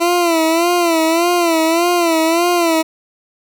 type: tone with vibrato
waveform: 20% pulse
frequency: 336.2 Hz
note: E4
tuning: 34 cents sharp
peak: -7 dBFS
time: 0-2.83 s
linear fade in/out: 20 ms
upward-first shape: sine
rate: 1.7 Hz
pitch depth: 85 cents each way
effects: none